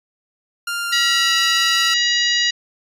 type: tone with pitch glide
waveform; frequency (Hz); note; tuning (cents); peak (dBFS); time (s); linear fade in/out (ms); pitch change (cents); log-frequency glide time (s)
sawtooth; 1398 to 1347.3; F6 to E6; +1 to +37; -18; 0.67-1.94; 5; -64; 0.82-1.37
type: harmonic tone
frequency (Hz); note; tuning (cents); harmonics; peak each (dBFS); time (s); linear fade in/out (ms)
960; B5; -49; 2 / 3 / 4 / 5 / 6 / 7; -20 / -21 / -21 / -22 / -29 / -29; 0.92-2.51; 10
effects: resampled to 32000 Hz